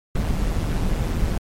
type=noise with amplitude modulation; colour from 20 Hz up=brown; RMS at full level=-19 dBFS; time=0.15-1.38 s; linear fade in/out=5 ms; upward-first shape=sine; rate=161 Hz; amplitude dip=60%; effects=MP3 64 kbps